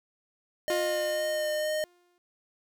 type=tone with vibrato; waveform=square; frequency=612 Hz; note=D#5; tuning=29 cents flat; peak=-28 dBFS; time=0.68-1.84 s; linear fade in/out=0 ms; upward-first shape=sine; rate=2.1 Hz; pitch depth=11 cents each way
type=tone with exponential decay; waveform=sawtooth; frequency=353.2 Hz; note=F4; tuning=20 cents sharp; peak=-24 dBFS; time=0.7-2.18 s; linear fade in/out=1 ms; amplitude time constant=320 ms
effects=none